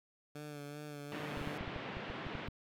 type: tone with vibrato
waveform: 15% pulse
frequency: 146.83 Hz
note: D3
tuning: in tune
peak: -38 dBFS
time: 0.35-1.58 s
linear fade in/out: 5 ms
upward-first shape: sine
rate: 2.6 Hz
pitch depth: 35 cents each way
type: band-pass noise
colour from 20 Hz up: pink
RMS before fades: -44 dBFS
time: 1.12-2.48 s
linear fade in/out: 0 ms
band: 130 to 3200 Hz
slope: 24 dB/octave
type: clicks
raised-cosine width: 5 ms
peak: -31 dBFS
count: 11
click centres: 1.374 / 1.414 / 1.474 / 1.61 / 1.678 / 1.762 / 1.97 / 2.101 / 2.267 / 2.353 / 2.485 s
effects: none